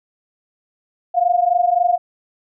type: tone pair together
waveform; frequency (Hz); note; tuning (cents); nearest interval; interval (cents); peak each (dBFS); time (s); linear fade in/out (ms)
sine; 695 / 718.7; F5 / F5; -9 / +49; minor second; 58; -16; 1.14-1.98; 20
effects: none